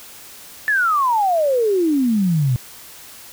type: exponential sweep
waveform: sine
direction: down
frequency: 1774 to 120 Hz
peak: -14 dBFS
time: 0.68-2.56 s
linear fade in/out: 0 ms
effects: white hiss -40 dBFS RMS until 3.32 s

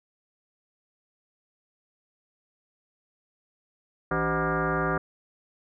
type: tone with frequency modulation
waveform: sine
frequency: 512 Hz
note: C5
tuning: 38 cents flat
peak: -23 dBFS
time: 4.11-4.98 s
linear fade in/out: 5 ms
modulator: 225 Hz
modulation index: 4.6
effects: none

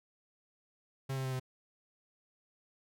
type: tone with pitch steps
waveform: 45% pulse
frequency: 134.3 / 132.6 / 130.93 / 129.28 Hz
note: C3 / C3 / C3 / C3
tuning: +46 / +23 / +2 / -20 cents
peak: -34 dBFS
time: 1.09-1.398 s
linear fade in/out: 10 ms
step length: 77 ms
effects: none

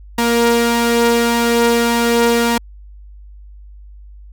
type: tone pair together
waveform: sawtooth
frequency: 234.2 / 470.1 Hz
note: A#3 / A#4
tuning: +8 / +15 cents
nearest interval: octave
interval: 1207 cents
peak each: -11 dBFS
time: 0.18-2.58 s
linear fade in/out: 5 ms
effects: added 50 Hz sine -35 dBFS peak until 4.32 s

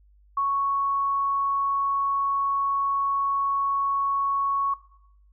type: tone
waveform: sine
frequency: 1109 Hz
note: C#6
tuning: in tune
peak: -21 dBFS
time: 0.37-4.74 s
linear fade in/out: 5 ms
effects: noise-tail reverb RT60 0.8 s tail -19 dB re dry + added 50 Hz sine -54 dBFS peak until 5.32 s

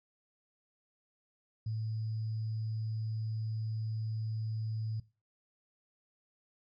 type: tone with sample-and-hold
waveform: sine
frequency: 110 Hz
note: A2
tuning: in tune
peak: -33 dBFS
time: 1.66-5 s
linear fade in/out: 5 ms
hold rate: 4900 Hz
effects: noise-tail reverb RT60 0.3 s tail -19 dB re dry + resampled to 16000 Hz

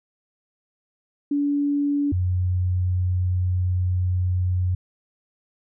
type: tone pair in turn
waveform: sine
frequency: 286.9 / 90.87 Hz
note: D4 / F#2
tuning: -40 / -31 cents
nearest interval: octave + minor sixth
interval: 1991 cents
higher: first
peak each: -19 dBFS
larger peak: neither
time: 1.31-2.12 / 2.12-4.75 s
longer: second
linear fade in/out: 5 ms
effects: none

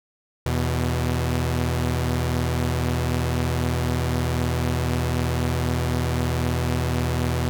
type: tone pair together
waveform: sawtooth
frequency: 81.01 / 123.47 Hz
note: E2 / B2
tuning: -30 / 0 cents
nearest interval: perfect fifth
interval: 730 cents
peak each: -20 dBFS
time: 0.46-7.49 s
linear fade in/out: 0 ms
effects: none

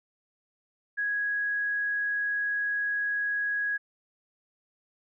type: tone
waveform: sine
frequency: 1661 Hz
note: G#6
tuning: in tune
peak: -26 dBFS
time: 0.97-3.78 s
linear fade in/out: 20 ms
effects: none

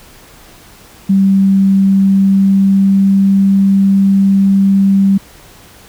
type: tone with pitch glide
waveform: sine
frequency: 194.3 to 195.65 Hz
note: G3 to G3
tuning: -15 to -3 cents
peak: -6 dBFS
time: 1.09-5.18 s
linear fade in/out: 10 ms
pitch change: +12 cents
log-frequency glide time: 1.75-3.35 s
effects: pink hiss -40 dBFS RMS until 5.88 s

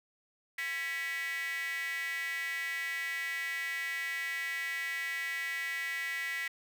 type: tone with high-pass filter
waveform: square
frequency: 150 Hz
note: D3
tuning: 37 cents sharp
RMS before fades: -36 dBFS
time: 0.58-6.48 s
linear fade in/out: 5 ms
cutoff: 2000 Hz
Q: 9.1
effects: none

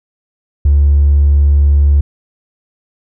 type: tone with hard clipping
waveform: sine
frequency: 71.9 Hz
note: D2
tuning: 36 cents flat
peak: -6 dBFS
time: 0.65-2.01 s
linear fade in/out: 5 ms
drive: 1 dB
effects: none

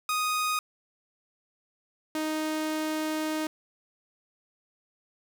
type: tone pair in turn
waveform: sawtooth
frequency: 1244.5 / 311.1 Hz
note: D#6 / D#4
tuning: 0 / 0 cents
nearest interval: 2 octaves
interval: 2400 cents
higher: first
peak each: -22 / -24 dBFS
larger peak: first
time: 0.09-0.59 / 2.15-3.47 s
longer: second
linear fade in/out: 2 ms
effects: none

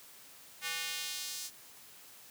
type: tone with high-pass filter sweep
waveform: square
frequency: 164.81 Hz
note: E3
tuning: in tune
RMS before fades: -39 dBFS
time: 0.61-1.51 s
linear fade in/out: 50 ms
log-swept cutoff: 1900 to 5900 Hz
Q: 1.1
effects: white hiss -55 dBFS RMS until 2.3 s + high-pass 80 Hz 12 dB/octave

